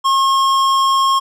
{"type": "tone with hard clipping", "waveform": "sine", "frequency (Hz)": 1079, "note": "C#6", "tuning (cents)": -47, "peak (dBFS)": -13, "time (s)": [0.04, 1.2], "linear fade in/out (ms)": 20, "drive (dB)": 13, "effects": []}